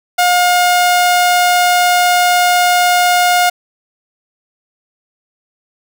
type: tone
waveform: sawtooth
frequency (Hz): 714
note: F5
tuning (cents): +38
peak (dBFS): -5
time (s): 0.18-3.5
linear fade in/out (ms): 10
effects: none